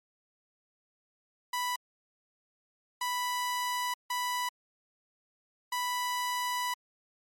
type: tone bursts at uneven times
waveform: sawtooth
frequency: 987.8 Hz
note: B5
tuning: in tune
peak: -26 dBFS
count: 4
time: 1.53-1.76 / 3.01-3.94 / 4.1-4.49 / 5.72-6.74 s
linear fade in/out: 5 ms
effects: MP3 64 kbps